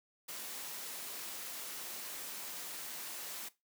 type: noise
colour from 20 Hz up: white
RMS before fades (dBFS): -44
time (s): 0.28-3.49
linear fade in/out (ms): 10
effects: noise-tail reverb RT60 0.2 s tail -17 dB re dry + high-pass 200 Hz 12 dB/octave